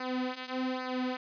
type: tone with flanger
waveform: sawtooth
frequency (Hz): 255.4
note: C4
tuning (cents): -42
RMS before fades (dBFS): -34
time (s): 0-1.17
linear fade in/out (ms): 5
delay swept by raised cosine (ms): 0.29 to 4.09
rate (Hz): 1.2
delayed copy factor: -0.85
effects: resampled to 11025 Hz + 11-bit